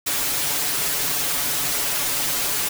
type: noise with comb filter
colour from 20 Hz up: white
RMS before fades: -23 dBFS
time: 0.06-2.69 s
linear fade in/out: 10 ms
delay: 7 ms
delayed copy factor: +0.85
effects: none